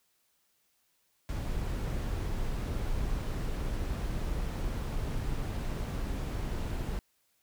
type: noise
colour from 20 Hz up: brown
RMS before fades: -33 dBFS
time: 1.29-6.99 s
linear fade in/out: 0 ms
effects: white hiss -73 dBFS RMS until 7.42 s